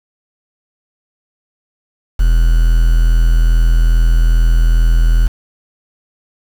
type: tone with quantisation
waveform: triangle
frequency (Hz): 41.2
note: E1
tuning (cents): 0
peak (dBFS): -5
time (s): 2.19-5.28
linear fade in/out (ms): 10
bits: 5
effects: none